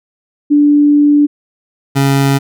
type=tone pair in turn; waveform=sine / 25% pulse; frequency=292.3 / 137.95 Hz; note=D4 / C#3; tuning=-8 / -8 cents; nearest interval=octave + minor second; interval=1300 cents; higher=first; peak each=-5 dBFS; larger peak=neither; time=0.5-1.27 / 1.95-2.39 s; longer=first; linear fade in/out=20 ms; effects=none